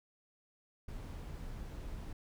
brown noise, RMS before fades -44 dBFS, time 0.88-2.13 s, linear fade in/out 5 ms, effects none

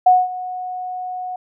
sine tone with ADSR envelope, 733 Hz, F#5, 16 cents flat, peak -6 dBFS, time 0.06-1.36 s, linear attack 8 ms, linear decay 210 ms, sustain -18 dB, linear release 4 ms, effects none

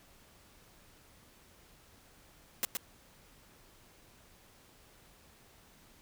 white noise with echo, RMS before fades -31 dBFS, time 2.63-2.65 s, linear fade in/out 0 ms, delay 120 ms, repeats 1, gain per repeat -4 dB, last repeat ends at 2.77 s, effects pink hiss -61 dBFS RMS until 6.01 s

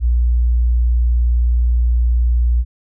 sine tone, 59.6 Hz, A#1, 39 cents sharp, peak -11 dBFS, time 0-2.65 s, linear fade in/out 50 ms, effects none

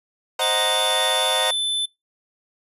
sawtooth chord, C half-diminished seventh, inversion none, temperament equal, 523.3 / 622.3 / 740 / 932.3 Hz, C5 / Eb5 / Gb5 / Bb5, 0 / 0 / 0 / 0 cents, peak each -23 dBFS, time 0.39-1.51 s, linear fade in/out 5 ms
square tone, 3520 Hz, A7, in tune, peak -21 dBFS, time 0.41-1.86 s, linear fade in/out 10 ms
effects noise-tail reverb RT60 0.2 s tail -25 dB re dry + resampled to 32000 Hz

